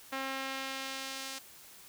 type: tone with band-pass filter sweep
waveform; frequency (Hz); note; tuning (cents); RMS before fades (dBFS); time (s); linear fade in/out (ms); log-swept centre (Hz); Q
sawtooth; 267.7; C4; +40; -39; 0.12-1.39; 10; 1700 to 6100; 0.72
effects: white hiss -54 dBFS RMS until 1.88 s